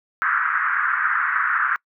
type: band-pass noise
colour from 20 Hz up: white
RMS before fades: -21 dBFS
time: 0.22-1.76 s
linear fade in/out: 0 ms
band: 1200 to 1700 Hz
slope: 48 dB/octave
effects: noise-tail reverb RT60 0.1 s tail -26 dB re dry